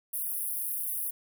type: high-pass noise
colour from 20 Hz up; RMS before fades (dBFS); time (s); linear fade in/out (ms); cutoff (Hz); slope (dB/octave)
pink; -33; 0.13-1.11; 10; 9700; 96
effects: none